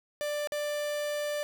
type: tone with dropouts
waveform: 45% pulse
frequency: 590 Hz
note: D5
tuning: 8 cents sharp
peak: -30 dBFS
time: 0.21-1.43 s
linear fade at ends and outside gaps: 0 ms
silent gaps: 0.473-0.521 s
effects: none